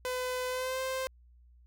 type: tone with pitch glide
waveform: sawtooth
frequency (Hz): 505 to 522.8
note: B4 to C5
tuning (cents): +39 to -1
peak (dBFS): -28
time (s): 0.05-1.07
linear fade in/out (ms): 0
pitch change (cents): +60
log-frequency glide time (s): 0.48-0.81
effects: added 60 Hz sine -56 dBFS peak until 1.66 s